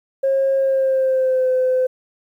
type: tone with pitch glide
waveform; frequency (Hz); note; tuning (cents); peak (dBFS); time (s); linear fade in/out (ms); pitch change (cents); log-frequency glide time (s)
sine; 540 to 512.6; C#5 to C5; -45 to -36; -13; 0.23-1.87; 10; -91; 0.57-1.49
effects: tanh soft clip ceiling -11 dBFS + 9-bit